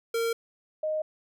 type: tone pair in turn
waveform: square / sine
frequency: 460 / 620.1 Hz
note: A#4 / D#5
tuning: -23 / -6 cents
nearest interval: perfect fourth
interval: 517 cents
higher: second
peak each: -26 dBFS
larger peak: neither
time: 0.14-0.33 / 0.83-1.02 s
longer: neither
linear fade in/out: 5 ms
effects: none